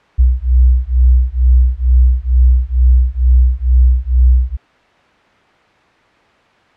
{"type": "beating tone pair", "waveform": "sine", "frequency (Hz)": [61.3, 63.5], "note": ["B1", "B1"], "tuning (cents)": [-12, 49], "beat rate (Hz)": 2.2, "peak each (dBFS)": -10, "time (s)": [0.18, 4.57], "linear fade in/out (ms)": 20, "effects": ["white hiss -49 dBFS RMS until 6.76 s", "low-pass 2000 Hz 12 dB/octave"]}